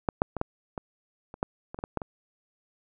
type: clicks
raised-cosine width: 1 ms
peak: -10 / -7 / -18 / -12 / -19 / -27 / -12 / -24 / -22 / -17 / -13 / -20 dBFS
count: 12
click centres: 0.088 / 0.219 / 0.367 / 0.414 / 0.778 / 1.341 / 1.429 / 1.745 / 1.789 / 1.839 / 1.973 / 2.018 s
effects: none